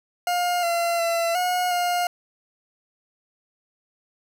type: tone with pitch steps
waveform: 40% pulse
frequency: 709 / 683 / 674 / 723 / 709 Hz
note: F5 / F5 / E5 / F#5 / F5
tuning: +26 / -39 / +38 / -40 / +26 cents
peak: -20 dBFS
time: 0.27-2.07 s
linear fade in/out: 2 ms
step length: 360 ms
effects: none